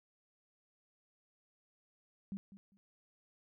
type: tone with echo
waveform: sine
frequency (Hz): 196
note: G3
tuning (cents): 0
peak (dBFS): -38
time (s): 2.32-2.37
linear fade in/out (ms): 0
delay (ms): 200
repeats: 2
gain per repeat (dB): -14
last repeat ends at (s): 2.77
effects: none